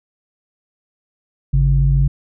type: tone pair together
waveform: sine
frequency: 51.91 / 138.59 Hz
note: G#1 / C#3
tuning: 0 / 0 cents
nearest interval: octave + perfect fourth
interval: 1700 cents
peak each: -13 dBFS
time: 1.53-2.08 s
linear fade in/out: 10 ms
effects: tanh soft clip ceiling -3 dBFS